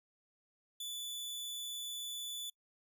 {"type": "tone", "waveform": "sawtooth", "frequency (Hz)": 3473, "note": "A7", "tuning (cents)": -23, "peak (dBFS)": -37, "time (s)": [0.8, 2.5], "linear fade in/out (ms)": 5, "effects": ["noise-tail reverb RT60 0.1 s tail -26 dB re dry"]}